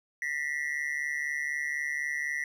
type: tone with amplitude modulation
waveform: triangle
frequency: 1943 Hz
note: B6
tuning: 29 cents flat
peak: -24 dBFS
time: 0.22-2.44 s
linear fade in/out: 2 ms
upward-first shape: sine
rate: 144 Hz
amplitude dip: 90%
effects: none